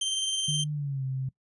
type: tone with tremolo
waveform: sawtooth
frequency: 3136 Hz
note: G7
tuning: in tune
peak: -22 dBFS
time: 0.01-0.64 s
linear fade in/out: 5 ms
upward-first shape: sine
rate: 19 Hz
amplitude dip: 30%
type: tone with pitch glide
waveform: sine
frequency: 150 to 132.1 Hz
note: D3 to C3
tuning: +37 to +17 cents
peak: -28 dBFS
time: 0.48-1.29 s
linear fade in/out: 5 ms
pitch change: -220 cents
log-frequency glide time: 0.72-1.04 s
effects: noise-tail reverb RT60 0.1 s tail -21 dB re dry + resampled to 24000 Hz